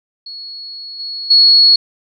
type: tone with level steps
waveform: sine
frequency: 4352 Hz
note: C#8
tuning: 33 cents flat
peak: -27 / -22 / -5 dBFS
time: 0.26-1.76 s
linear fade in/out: 5 ms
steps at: 0.99 / 1.3 s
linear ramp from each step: 10 ms
effects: none